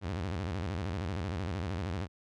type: tone with vibrato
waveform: sawtooth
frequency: 90 Hz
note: F#2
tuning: 47 cents flat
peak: -29 dBFS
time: 0.01-2.08 s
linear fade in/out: 50 ms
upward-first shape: square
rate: 13 Hz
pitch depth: 190 cents each way
effects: low-pass 5000 Hz 12 dB/octave